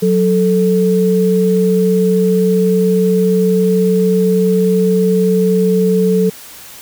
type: tone pair together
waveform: sine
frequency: 183.56 / 440 Hz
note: F#3 / A4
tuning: -14 / 0 cents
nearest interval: octave + minor third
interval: 1514 cents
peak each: -12 dBFS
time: 0.02-6.3 s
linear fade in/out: 10 ms
effects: white hiss -35 dBFS RMS until 6.81 s